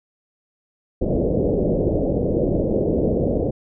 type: low-pass noise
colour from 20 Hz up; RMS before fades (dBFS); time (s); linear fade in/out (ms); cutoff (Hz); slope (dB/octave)
white; -20; 1.01-3.51; 10; 570; 48
effects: none